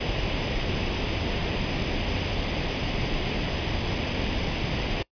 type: noise with comb filter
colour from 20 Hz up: pink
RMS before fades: -27 dBFS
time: 0-5.03 s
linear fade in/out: 10 ms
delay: 0.36 ms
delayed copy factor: +0.55
effects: noise-tail reverb RT60 0.1 s tail -23 dB re dry + resampled to 11025 Hz